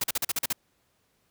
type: noise bursts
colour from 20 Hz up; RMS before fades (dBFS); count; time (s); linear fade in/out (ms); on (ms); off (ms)
white; -27; 8; 0.01-0.529; 5; 29; 41
effects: pink hiss -70 dBFS RMS until 1.3 s + high-pass 60 Hz 12 dB/octave